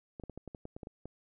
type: clicks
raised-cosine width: 2 ms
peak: -30 dBFS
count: 11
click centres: 0.198 / 0.237 / 0.297 / 0.376 / 0.477 / 0.548 / 0.654 / 0.765 / 0.832 / 0.871 / 1.056 s
effects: none